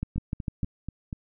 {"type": "two click trains", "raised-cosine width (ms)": 5, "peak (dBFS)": [-16, -21], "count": [5, 5], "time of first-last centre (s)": [[0.03, 0.632], [0.16, 1.129]], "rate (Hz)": [6.64, 4.13], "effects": []}